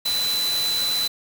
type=tone in noise; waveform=sine; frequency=4004 Hz; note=B7; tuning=23 cents sharp; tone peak=-21 dBFS; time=0.05-1.08 s; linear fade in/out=10 ms; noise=white; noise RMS=-29 dBFS; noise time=0.05-1.08 s; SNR=+5 dB; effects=none